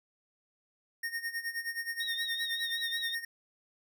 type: tone with tremolo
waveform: square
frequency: 1846 Hz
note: A#6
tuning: 17 cents flat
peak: -32 dBFS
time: 1.03-3.25 s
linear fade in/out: 5 ms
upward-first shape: sine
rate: 9.5 Hz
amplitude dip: 80%
type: tone with vibrato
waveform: sine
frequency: 3729 Hz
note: A#7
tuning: in tune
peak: -34 dBFS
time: 2-3.15 s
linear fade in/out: 5 ms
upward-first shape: triangle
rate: 5.3 Hz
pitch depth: 70 cents each way
effects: none